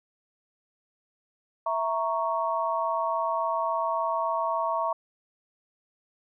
sine chord, A# diminished, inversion second, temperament equal, 659.3 / 932.3 / 1108.7 Hz, E5 / A#5 / C#6, 0 / 0 / 0 cents, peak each -29 dBFS, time 1.66-4.93 s, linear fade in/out 5 ms, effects none

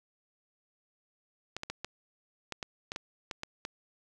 clicks, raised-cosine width 0.2 ms, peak -19 dBFS, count 11, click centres 1.566 / 1.634 / 1.7 / 1.846 / 2.523 / 2.628 / 2.919 / 2.961 / 3.312 / 3.434 / 3.651 s, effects none

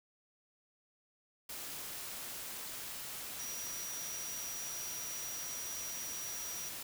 sine tone in noise, 5790 Hz, F#8, 38 cents flat, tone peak -42 dBFS, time 3.39-6.69 s, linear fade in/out 5 ms, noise white, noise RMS -44 dBFS, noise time 1.49-6.83 s, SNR -1 dB, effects none

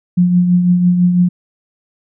sine tone with tremolo, 178 Hz, F3, 33 cents sharp, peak -6 dBFS, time 0.17-1.29 s, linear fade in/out 10 ms, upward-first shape triangle, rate 6 Hz, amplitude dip 50%, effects none

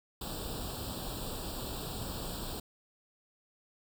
pink noise with comb filter, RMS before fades -39 dBFS, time 0.21-2.6 s, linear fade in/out 5 ms, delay 0.24 ms, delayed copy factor +0.95, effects none

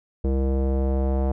square tone with low-pass filter sweep, 66.6 Hz, C2, 31 cents sharp, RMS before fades -22 dBFS, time 0.24-1.32 s, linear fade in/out 5 ms, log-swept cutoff 450 to 680 Hz, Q 2.2, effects none

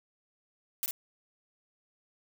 blue noise with echo, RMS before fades -31 dBFS, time 0.83-0.86 s, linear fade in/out 0 ms, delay 49 ms, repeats 1, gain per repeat -5 dB, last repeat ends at 0.909 s, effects none

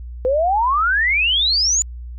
sine exponential sweep, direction up, 493.9 to 7100 Hz, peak -14 dBFS, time 0.25-1.82 s, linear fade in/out 0 ms, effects added 60 Hz sine -29 dBFS peak until 2.18 s

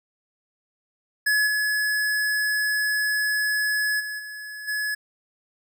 square tone with level steps, 1700 Hz, G#6, 40 cents sharp, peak -19 / -22 / -30 / -35 / -25 dBFS, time 1.26-4.95 s, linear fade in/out 10 ms, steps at 1.46 / 3.99 / 4.18 / 4.67 s, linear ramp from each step 20 ms, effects none

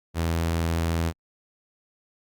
sawtooth tone, 82.9 Hz, E2, 10 cents sharp, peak -19 dBFS, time 0.14-1.13 s, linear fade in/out 50 ms, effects Opus 48 kbps

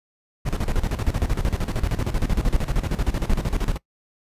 brown noise with tremolo, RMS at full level -20 dBFS, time 0.45-3.78 s, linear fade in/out 20 ms, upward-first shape square, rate 13 Hz, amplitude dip 75%, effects noise-tail reverb RT60 0.1 s tail -21 dB re dry + resampled to 32000 Hz

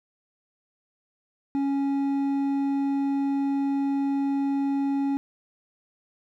triangle tone with hard clipping, 277.2 Hz, C#4, in tune, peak -24 dBFS, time 1.55-5.17 s, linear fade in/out 0 ms, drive 9 dB, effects none

